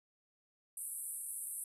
white band-pass noise, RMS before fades -43 dBFS, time 0.77-1.64 s, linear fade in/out 2 ms, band 8400 to 12000 Hz, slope 96 dB/octave, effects none

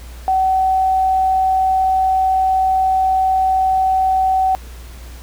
sine tone, 758 Hz, F#5, 42 cents sharp, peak -12 dBFS, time 0.28-4.55 s, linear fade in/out 0 ms, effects added 60 Hz sine -32 dBFS peak until 5.22 s + pink hiss -42 dBFS RMS until 5.22 s

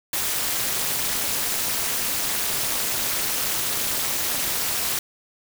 white noise with amplitude modulation, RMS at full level -21 dBFS, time 0.13-4.99 s, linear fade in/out 2 ms, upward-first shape sine, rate 256 Hz, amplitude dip 85%, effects none

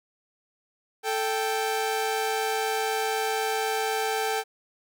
sawtooth tone pair together, 440 / 784 Hz, A4 / G5, 0 / 0 cents, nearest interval minor seventh, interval 1000 cents, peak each -24 dBFS, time 1.03-4.44 s, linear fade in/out 50 ms, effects none

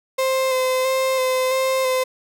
35% pulse tone with vibrato, 520 Hz, C5, 11 cents flat, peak -16 dBFS, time 0.18-2.04 s, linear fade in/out 10 ms, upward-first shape square, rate 1.5 Hz, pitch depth 17 cents each way, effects none

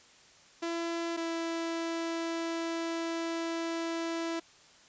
sawtooth tone pair in turn, 336.1 / 331.7 Hz, E4 / E4, +34 / +11 cents, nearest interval unison, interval 23 cents, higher first, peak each -28 dBFS, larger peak neither, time 0.62-1.17 / 1.17-4.4 s, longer second, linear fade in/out 10 ms, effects white hiss -58 dBFS RMS until 4.88 s + resampled to 16000 Hz

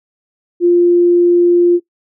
sine tone, 349.2 Hz, F4, in tune, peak -6 dBFS, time 0.6-1.8 s, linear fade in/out 50 ms, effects noise-tail reverb RT60 0.1 s tail -19 dB re dry

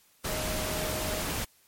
sine tone in noise, 622.3 Hz, D#5, in tune, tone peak -36 dBFS, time 0.28-1.22 s, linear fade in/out 10 ms, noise pink, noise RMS -32 dBFS, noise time 0.24-1.45 s, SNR -7 dB, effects white hiss -63 dBFS RMS until 1.67 s + MP3 64 kbps

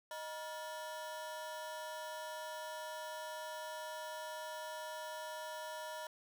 35% pulse ring-modulated tone, 790 Hz, G5, 13 cents sharp, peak -38 dBFS, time 0.11-6.07 s, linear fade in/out 2 ms, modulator 169 Hz, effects none

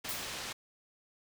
white low-pass noise, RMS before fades -41 dBFS, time 0.04-0.53 s, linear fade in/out 10 ms, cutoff 5400 Hz, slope 12 dB/octave
blue noise with exponential decay, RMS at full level -36 dBFS, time 0.09-0.51 s, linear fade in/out 0 ms, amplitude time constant 90 ms
effects none

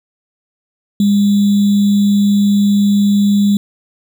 sine tone with sample-and-hold, 202.9 Hz, G#3, 40 cents flat, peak -8 dBFS, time 1-3.57 s, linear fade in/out 2 ms, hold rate 3675 Hz, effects none

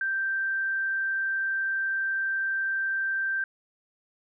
sine tone, 1568 Hz, G6, in tune, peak -25 dBFS, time 0.01-3.44 s, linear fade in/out 2 ms, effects none

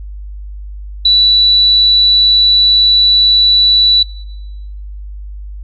sine tone, 3951 Hz, B7, in tune, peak -5 dBFS, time 1.05-4.03 s, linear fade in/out 5 ms, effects noise-tail reverb RT60 1.0 s tail -22 dB re dry + added 50 Hz sine -24 dBFS peak until 5.63 s

